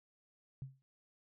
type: tone with exponential decay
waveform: sine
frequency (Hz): 133.7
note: C3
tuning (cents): +38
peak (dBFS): -38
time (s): 0.62-0.82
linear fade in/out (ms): 0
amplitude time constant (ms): 42
effects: none